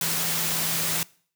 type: tone in noise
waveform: sine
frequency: 164.81 Hz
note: E3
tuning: in tune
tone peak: -36 dBFS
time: 0.01-1.03 s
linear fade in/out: 2 ms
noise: white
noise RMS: -26 dBFS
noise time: 0.01-1.03 s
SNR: -13 dB
effects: noise-tail reverb RT60 0.5 s tail -23 dB re dry + high-pass 100 Hz 12 dB/octave